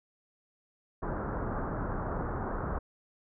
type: low-pass noise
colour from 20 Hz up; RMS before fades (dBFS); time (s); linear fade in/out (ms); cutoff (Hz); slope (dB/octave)
pink; -34; 1.02-2.79; 10; 1500; 48
effects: none